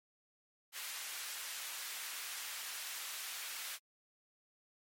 pink high-pass noise, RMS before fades -44 dBFS, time 0.72-3.79 s, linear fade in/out 50 ms, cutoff 1600 Hz, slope 12 dB/octave, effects MP3 64 kbps

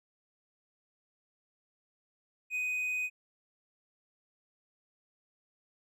triangle tone, 2498 Hz, D#7, 6 cents sharp, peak -29 dBFS, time 2.5-3.1 s, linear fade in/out 50 ms, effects none

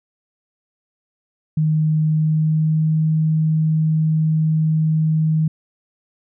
sine tone with pitch glide, 155.56 to 157.37 Hz, D#3 to D#3, 0 to +20 cents, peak -14 dBFS, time 1.57-5.48 s, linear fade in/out 5 ms, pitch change +20 cents, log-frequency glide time 2.07-3.01 s, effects none

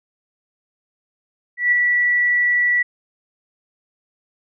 sine tone with ADSR envelope, 1952 Hz, B6, 21 cents flat, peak -11 dBFS, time 1.57-2.83 s, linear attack 150 ms, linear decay 8 ms, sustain -3 dB, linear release 12 ms, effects none

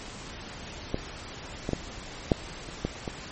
clicks, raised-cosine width 2 ms, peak -13 / -14 / -12 / -6 / -26 / -13 / -18 dBFS, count 7, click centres 0.944 / 1.691 / 1.733 / 2.318 / 2.689 / 2.85 / 3.078 s, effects pink hiss -41 dBFS RMS until 3.31 s + MP3 32 kbps

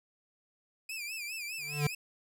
sawtooth tone with vibrato, 2489 Hz, D#7, in tune, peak -34 dBFS, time 0.89-1.95 s, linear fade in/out 5 ms, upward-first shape sine, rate 4.9 Hz, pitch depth 120 cents each way
square tone with exponential growth, 146.83 Hz, D3, in tune, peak -25 dBFS, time 1.58-1.87 s, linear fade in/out 5 ms, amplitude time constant 63 ms
effects none

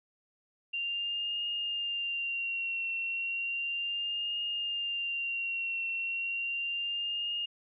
sine tone with vibrato, 2777 Hz, F7, 10 cents flat, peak -31 dBFS, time 0.73-7.46 s, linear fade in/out 10 ms, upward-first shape triangle, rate 0.34 Hz, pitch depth 40 cents each way, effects none

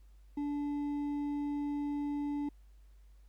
triangle tone with hard clipping, 289.6 Hz, D4, 24 cents flat, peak -34 dBFS, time 0.37-2.49 s, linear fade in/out 5 ms, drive 8 dB, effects added 50 Hz sine -55 dBFS peak until 3.28 s + pink hiss -75 dBFS RMS until 3.28 s

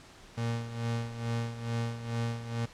35% pulse tone with tremolo, 116.54 Hz, A#2, in tune, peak -27 dBFS, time 0.37-2.66 s, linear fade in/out 10 ms, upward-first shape sine, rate 2.3 Hz, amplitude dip 70%, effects pink hiss -53 dBFS RMS until 2.73 s + low-pass 7000 Hz 12 dB/octave

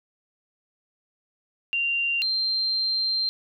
sine tone pair in turn, 2774 / 4156 Hz, F7 / C8, -12 / -12 cents, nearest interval perfect fifth, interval 700 cents, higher second, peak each -22 dBFS, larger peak neither, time 1.73-2.22 / 2.22-3.29 s, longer second, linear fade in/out 0 ms, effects none

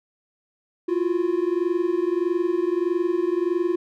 triangle tone pair together, 340 / 361.6 Hz, F4 / F#4, -46 / -40 cents, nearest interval minor second, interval 106 cents, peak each -21 dBFS, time 0.88-3.76 s, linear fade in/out 10 ms, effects none

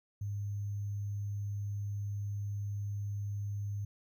sine tone with sample-and-hold, 101.8 Hz, G#2, 34 cents flat, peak -34 dBFS, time 0.21-3.85 s, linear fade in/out 5 ms, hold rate 6300 Hz, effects none

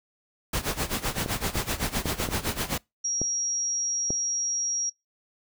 pink noise with tremolo, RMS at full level -26 dBFS, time 0.53-2.78 s, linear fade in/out 5 ms, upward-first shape sine, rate 7.8 Hz, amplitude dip 85%
clicks, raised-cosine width 2 ms, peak -16 dBFS, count 7, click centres 1.261 / 1.556 / 2.057 / 2.201 / 2.288 / 3.216 / 4.105 s
sine tone, 5660 Hz, F8, 22 cents sharp, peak -25 dBFS, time 3.04-4.9 s, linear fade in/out 10 ms
effects noise-tail reverb RT60 0.2 s tail -25 dB re dry

